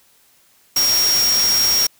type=tone in noise; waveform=sine; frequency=5588 Hz; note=F8; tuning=in tune; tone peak=-14 dBFS; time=0.76-1.87 s; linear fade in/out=5 ms; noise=white; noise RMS=-22 dBFS; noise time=0.76-1.87 s; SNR=+5 dB; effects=white hiss -55 dBFS RMS until 1.99 s